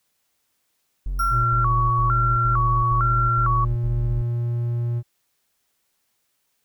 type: tone bursts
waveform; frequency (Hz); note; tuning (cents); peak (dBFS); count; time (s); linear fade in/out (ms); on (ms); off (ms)
triangle; 44.74; F1; +43; -21; 7; 1.06-4.218; 0; 380; 83
type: tone with exponential decay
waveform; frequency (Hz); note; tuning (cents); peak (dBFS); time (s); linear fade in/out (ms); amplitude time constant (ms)
5% pulse; 5588; F8; 0; -26; 1.19-1.52; 2; 71
type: tone with vibrato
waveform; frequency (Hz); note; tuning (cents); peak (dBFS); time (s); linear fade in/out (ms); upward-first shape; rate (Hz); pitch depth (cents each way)
sine; 1238; D#6; -9; -19; 1.19-3.65; 10; square; 1.1; 170
type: tone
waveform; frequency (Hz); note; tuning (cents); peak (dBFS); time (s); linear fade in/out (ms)
triangle; 118.9; A#2; +35; -19; 1.3-5.03; 50
effects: white hiss -71 dBFS RMS until 6.64 s